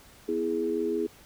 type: chord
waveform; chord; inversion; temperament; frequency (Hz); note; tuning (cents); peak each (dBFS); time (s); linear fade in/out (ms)
sine; E major; second; equal with one note detuned; 247.9 / 329.6 / 415.3; B3 / E4 / G#4; +7 / 0 / 0; -34 / -30 / -28; 0.28-1.07; 10
effects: pink hiss -54 dBFS RMS until 1.25 s